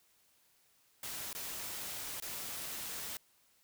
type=noise with dropouts; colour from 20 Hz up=white; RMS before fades=-42 dBFS; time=1.03-3.17 s; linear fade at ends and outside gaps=2 ms; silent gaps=1.33-1.349 / 2.201-2.222 s; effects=white hiss -70 dBFS RMS until 3.63 s